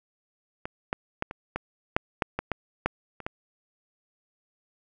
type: clicks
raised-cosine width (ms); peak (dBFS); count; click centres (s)
0.5; -18 / -12 / -12 / -21 / -14 / -6 / -8 / -13 / -12 / -8 / -25 / -16; 12; 0.655 / 0.929 / 1.224 / 1.311 / 1.56 / 1.965 / 2.222 / 2.39 / 2.517 / 2.86 / 3.203 / 3.265
effects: none